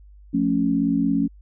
sine chord, F augmented, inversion none, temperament equal with one note detuned, 175.32 / 220 / 277.2 Hz, F3 / A3 / C#4, +7 / 0 / 0 cents, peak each -25 / -23 / -20 dBFS, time 0.33-1.28 s, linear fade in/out 20 ms, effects added 50 Hz sine -44 dBFS peak until 1.41 s

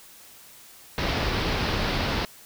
pink low-pass noise, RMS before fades -26 dBFS, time 0.98-2.25 s, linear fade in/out 0 ms, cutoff 5200 Hz, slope 48 dB/octave, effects white hiss -49 dBFS RMS until 2.45 s

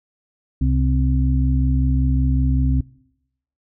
harmonic tone, 65.3 Hz, C2, 3 cents flat, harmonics 1 / 2 / 4, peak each -17 / -20 / -23 dBFS, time 0.61-2.81 s, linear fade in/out 5 ms, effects noise-tail reverb RT60 0.8 s tail -22 dB re dry

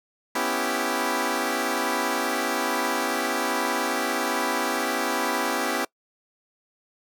10% pulse chord, C# half-diminished seventh, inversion third, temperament equal, 246.9 / 277.2 / 329.6 / 392 Hz, B3 / C#4 / E4 / G4, 0 / 0 / 0 / 0 cents, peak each -21 dBFS, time 0.35-5.85 s, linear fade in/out 5 ms, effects noise-tail reverb RT60 0.1 s tail -24 dB re dry

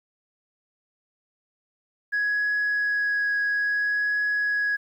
sine tone with vibrato, 1668 Hz, G#6, 7 cents sharp, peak -20 dBFS, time 2.12-4.77 s, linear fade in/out 20 ms, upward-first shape triangle, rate 0.59 Hz, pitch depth 10 cents each way, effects tanh soft clip ceiling -19 dBFS + 10-bit

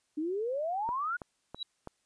sine exponential sweep, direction up, 293.7 to 1480 Hz, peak -30 dBFS, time 0.17-1.17 s, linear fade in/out 10 ms
click train, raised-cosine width 1 ms, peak -26 dBFS, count 4, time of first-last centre 0.89-1.874 s, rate 3.05 Hz
sine tone with exponential growth, 3903 Hz, B7, 21 cents flat, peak -30 dBFS, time 1.55-1.63 s, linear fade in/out 5 ms, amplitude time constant 17 ms
effects white hiss -75 dBFS RMS until 2.05 s + resampled to 22050 Hz

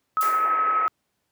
sine tone with tremolo, 1284 Hz, E6, 46 cents flat, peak -18 dBFS, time 0.17-0.88 s, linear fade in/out 0 ms, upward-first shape sine, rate 12 Hz, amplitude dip 25%
blue noise with exponential decay, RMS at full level -29 dBFS, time 0.21-0.58 s, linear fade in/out 0 ms, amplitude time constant 79 ms
white band-pass noise, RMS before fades -34 dBFS, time 0.22-0.88 s, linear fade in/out 10 ms, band 310 to 2200 Hz, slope 48 dB/octave
effects pink hiss -74 dBFS RMS until 1.31 s + high-pass 100 Hz 12 dB/octave

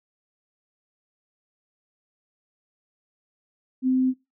sine tone, 258.2 Hz, C4, 23 cents flat, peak -18 dBFS, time 3.82-4.14 s, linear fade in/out 50 ms, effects noise-tail reverb RT60 0.2 s tail -17 dB re dry

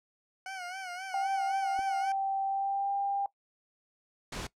20% pulse tone with vibrato, 740 Hz, F#5, in tune, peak -33 dBFS, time 0.46-2.12 s, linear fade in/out 2 ms, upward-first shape sine, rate 3.8 Hz, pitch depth 84 cents each way
sine tone with pitch glide, 780 to 796.8 Hz, G5 to G5, -9 to +28 cents, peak -28 dBFS, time 1.14-3.26 s, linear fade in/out 2 ms, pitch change +37 cents, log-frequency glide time 2.44-2.93 s
clicks, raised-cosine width 2 ms, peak -35 / -36 dBFS, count 2, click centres 1.79 / 1.793 s
pink noise, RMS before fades -38 dBFS, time 4.32-4.47 s, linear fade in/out 5 ms
effects noise-tail reverb RT60 0.1 s tail -19 dB re dry + low-pass 8000 Hz 12 dB/octave

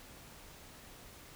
silence, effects pink hiss -54 dBFS RMS until 1.35 s

